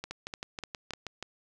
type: two click trains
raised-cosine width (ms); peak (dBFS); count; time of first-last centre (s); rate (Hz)
0.2; -20 / -20; 4 / 8; 0.04-0.936 / 0.11-1.226; 3.35 / 6.27
effects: none